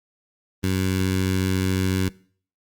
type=tone with notch filter; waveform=15% pulse; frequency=94 Hz; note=F#2; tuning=28 cents sharp; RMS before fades=-22 dBFS; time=0.63-2.09 s; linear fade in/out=10 ms; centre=760 Hz; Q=0.8; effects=noise-tail reverb RT60 0.5 s tail -22 dB re dry + Opus 32 kbps